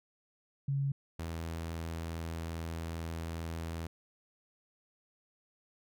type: tone pair in turn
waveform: sine / sawtooth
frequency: 138.59 / 82.41 Hz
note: C#3 / E2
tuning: 0 / 0 cents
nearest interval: major sixth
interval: 900 cents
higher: first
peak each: -29 / -33 dBFS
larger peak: first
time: 0.68-0.92 / 1.19-3.87 s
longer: second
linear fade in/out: 5 ms
effects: none